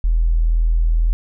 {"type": "tone with tanh clipping", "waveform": "triangle", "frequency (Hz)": 41, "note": "E1", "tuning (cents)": -9, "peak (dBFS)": -12, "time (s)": [0.04, 1.13], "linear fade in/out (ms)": 0, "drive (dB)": 3, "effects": []}